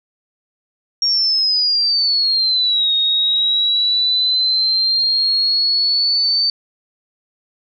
sine exponential two-way sweep, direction down then up, 5588 to 3729 to 4576 Hz, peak -13 dBFS, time 1.02-6.5 s, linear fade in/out 2 ms, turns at 2.94 s, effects none

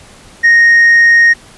sine tone with tanh clipping, 1862 Hz, A#6, 2 cents flat, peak -4 dBFS, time 0.43-1.34 s, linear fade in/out 20 ms, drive 1 dB, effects pink hiss -39 dBFS RMS until 1.57 s + resampled to 24000 Hz

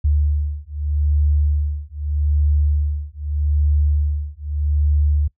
sine beating tone pair, 73.42 / 74.23 Hz, D2 / D2, 0 / +19 cents, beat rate 0.81 Hz, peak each -19 dBFS, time 0.04-5.28 s, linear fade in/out 10 ms, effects noise-tail reverb RT60 0.1 s tail -21 dB re dry

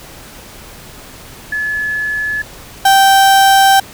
sine / 35% pulse tone pair in turn, 1714 / 780.4 Hz, A6 / G5, -46 / -8 cents, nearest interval octave + major second, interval 1362 cents, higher first, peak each -15 / -4 dBFS, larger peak second, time 1.52-2.42 / 2.85-3.8 s, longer second, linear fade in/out 5 ms, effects pink hiss -35 dBFS RMS until 3.93 s

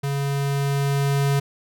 square tone with level ramp, 140 Hz, C#3, 18 cents sharp, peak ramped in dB -23 to -18 dBFS, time 0.03-1.4 s, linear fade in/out 10 ms, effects none

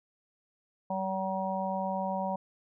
harmonic tone with a mistuned harmonic, 189.9 Hz, F#3, 45 cents sharp, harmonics 1 / 3 / 4 / 5, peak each -35 / -35 / -35 / -35 dBFS, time 0.9-2.36 s, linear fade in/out 5 ms, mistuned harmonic 1, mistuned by +19 cents, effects none

